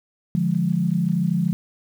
sine chord, D diminished, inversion none, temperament equal, 146.83 / 174.61 / 207.7 Hz, D3 / F3 / Ab3, 0 / 0 / 0 cents, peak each -25 / -20 / -25 dBFS, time 0.35-1.53 s, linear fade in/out 0 ms, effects 8-bit

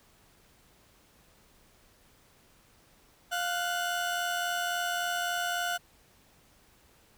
30% pulse tone pair together, 702.7 / 1489 Hz, F5 / F#6, +10 / +11 cents, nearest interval octave + minor second, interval 1301 cents, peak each -29 / -30 dBFS, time 3.31-5.78 s, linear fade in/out 20 ms, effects pink hiss -62 dBFS RMS until 7.17 s

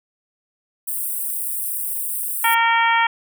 white high-pass noise, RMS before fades -25 dBFS, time 0.87-2.55 s, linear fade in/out 10 ms, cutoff 8300 Hz, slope 96 dB/octave
harmonic tone, 460 Hz, A#4, 23 cents flat, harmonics 2 / 3 / 4 / 5 / 6 / 7, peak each -17 / -22 / -21 / -22 / -31 / -28 dBFS, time 2.44-3.07 s, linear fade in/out 5 ms
effects none

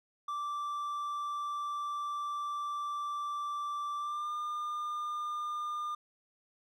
triangle tone with pitch glide, 1170 to 1205.7 Hz, D6 to D6, -7 to +45 cents, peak -32 dBFS, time 0.28-5.95 s, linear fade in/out 5 ms, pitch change +52 cents, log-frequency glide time 3.98-4.32 s, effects none

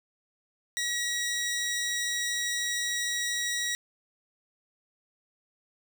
15% pulse tone, 1913 Hz, A#6, 44 cents sharp, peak -22 dBFS, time 0.77-3.75 s, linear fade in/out 0 ms, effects none

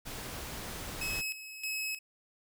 pink noise, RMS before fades -41 dBFS, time 0.05-1.22 s, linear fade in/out 20 ms
sawtooth tone with tremolo, 2570 Hz, E7, 45 cents flat, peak -30 dBFS, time 1.01-1.99 s, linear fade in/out 5 ms, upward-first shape square, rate 1.6 Hz, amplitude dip 70%
effects none

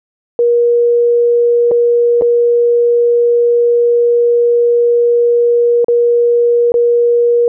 sine tone with dropouts, 475.8 Hz, A#4, 35 cents sharp, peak -7 dBFS, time 0.39-7.48 s, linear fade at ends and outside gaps 1 ms, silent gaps 1.712-1.716 / 2.212-2.22 / 5.845-5.883 / 6.72-6.741 s, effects none

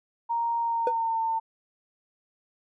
sine tone with pitch glide, 932 to 901.8 Hz, A#5 to A5, -1 to +42 cents, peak -24 dBFS, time 0.29-1.4 s, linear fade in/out 20 ms, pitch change -57 cents, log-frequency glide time 0.6-1.21 s
triangle tone with exponential decay, 493.9 Hz, B4, in tune, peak -17 dBFS, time 0.87-0.95 s, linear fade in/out 2 ms, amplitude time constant 17 ms
effects none

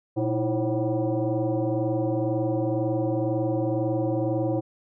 sine tone with frequency modulation, 98 Hz, G2, in tune, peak -22 dBFS, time 0.16-4.61 s, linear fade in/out 20 ms, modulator 218 Hz, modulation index 2.4, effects none

